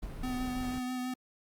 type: noise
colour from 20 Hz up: brown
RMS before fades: -40 dBFS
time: 0.02-0.79 s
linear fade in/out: 10 ms
type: tone with vibrato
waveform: square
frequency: 252.4 Hz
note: B3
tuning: 38 cents sharp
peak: -34 dBFS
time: 0.23-1.14 s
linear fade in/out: 5 ms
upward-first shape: sine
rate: 6.1 Hz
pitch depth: 17 cents each way
effects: Opus 48 kbps